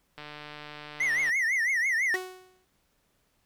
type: click train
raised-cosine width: 0.3 ms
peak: -26 dBFS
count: 167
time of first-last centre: 0.18-1.294 s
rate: 149 Hz
type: tone with vibrato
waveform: triangle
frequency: 1975.5 Hz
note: B6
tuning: in tune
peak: -22 dBFS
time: 1-2.16 s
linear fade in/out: 5 ms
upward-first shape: triangle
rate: 6 Hz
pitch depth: 200 cents each way
type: tone with exponential decay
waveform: sawtooth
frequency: 370 Hz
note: F#4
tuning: in tune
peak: -26 dBFS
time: 2.14-2.65 s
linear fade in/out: 1 ms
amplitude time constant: 110 ms
effects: pink hiss -71 dBFS RMS until 3.45 s